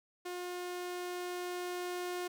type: tone with level ramp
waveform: sawtooth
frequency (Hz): 357.4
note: F4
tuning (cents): +40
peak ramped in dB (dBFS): -35 to -32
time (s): 0.25-2.28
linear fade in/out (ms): 10
effects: none